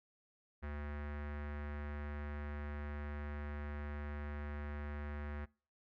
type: tone with low-pass filter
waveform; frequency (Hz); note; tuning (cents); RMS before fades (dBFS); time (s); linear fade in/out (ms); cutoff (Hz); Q
square; 73.42; D2; 0; -43; 0.62-5.46; 20; 1800; 2.6
effects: noise-tail reverb RT60 0.4 s tail -25 dB re dry